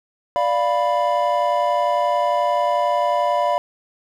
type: chord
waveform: triangle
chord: B diminished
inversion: first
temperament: equal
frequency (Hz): 587.3 / 698.5 / 987.8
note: D5 / F5 / B5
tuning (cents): 0 / 0 / 0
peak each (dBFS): -19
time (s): 0.36-3.58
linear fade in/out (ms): 0
effects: none